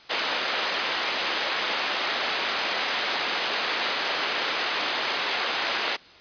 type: band-pass noise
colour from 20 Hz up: white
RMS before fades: -27 dBFS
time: 0.09-5.97 s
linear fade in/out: 20 ms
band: 390 to 3600 Hz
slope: 12 dB/octave
effects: white hiss -49 dBFS RMS until 6.2 s + resampled to 11025 Hz